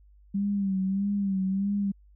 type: tone with vibrato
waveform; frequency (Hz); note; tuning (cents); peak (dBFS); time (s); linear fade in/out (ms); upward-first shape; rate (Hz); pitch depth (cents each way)
sine; 196; G3; 0; -24; 0.34-1.92; 10; sine; 1.6; 61
effects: added 50 Hz sine -53 dBFS peak until 2.15 s